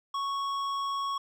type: tone with hard clipping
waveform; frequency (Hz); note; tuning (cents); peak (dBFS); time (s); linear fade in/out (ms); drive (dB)
sine; 1108; C#6; -1; -31; 0.14-1.18; 5; 10
effects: none